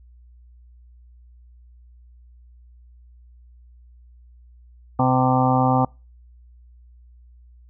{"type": "harmonic tone with a mistuned harmonic", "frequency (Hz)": 128.6, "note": "C3", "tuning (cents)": -30, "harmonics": [1, 2, 4, 5, 6, 7, 8, 9], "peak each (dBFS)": [-21, -21, -26, -31, -21, -25, -29, -27], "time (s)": [4.99, 5.85], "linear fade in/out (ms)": 5, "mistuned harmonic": 9, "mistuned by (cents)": 32, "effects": ["noise-tail reverb RT60 0.3 s tail -26 dB re dry", "added 60 Hz sine -46 dBFS peak until 7.69 s"]}